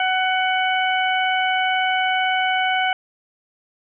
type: harmonic tone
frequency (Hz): 747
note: F#5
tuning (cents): +16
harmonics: 1 / 2 / 3 / 4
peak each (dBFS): -20 / -23 / -25 / -26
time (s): 0-2.93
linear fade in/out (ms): 2
effects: none